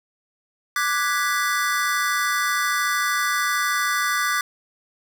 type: chord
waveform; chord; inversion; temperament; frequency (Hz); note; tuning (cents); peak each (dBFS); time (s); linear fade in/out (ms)
square; G# half-diminished seventh; second; equal; 1174.7 / 1480 / 1661.2 / 1975.5; D6 / F#6 / G#6 / B6; 0 / 0 / 0 / 0; -25 / -27 / -28 / -27; 0.76-4.41; 2
effects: none